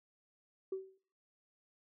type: tone with exponential decay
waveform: sine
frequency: 381.6 Hz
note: G4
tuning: 47 cents flat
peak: -32 dBFS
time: 0.72-0.98 s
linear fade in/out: 5 ms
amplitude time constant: 55 ms
effects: noise-tail reverb RT60 0.6 s tail -26 dB re dry + tanh soft clip ceiling -30 dBFS